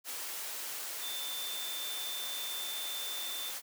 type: tone in noise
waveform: sine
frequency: 3554 Hz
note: A7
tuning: 17 cents sharp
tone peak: -39 dBFS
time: 1-3.53 s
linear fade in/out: 50 ms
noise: white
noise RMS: -40 dBFS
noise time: 0.04-3.62 s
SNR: -2 dB
effects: high-pass 400 Hz 12 dB/octave